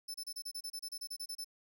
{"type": "tone bursts", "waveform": "sawtooth", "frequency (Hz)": 5274, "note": "E8", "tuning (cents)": 0, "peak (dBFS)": -37, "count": 15, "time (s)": [0.08, 1.445], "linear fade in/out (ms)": 10, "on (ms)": 63, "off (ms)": 30, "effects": []}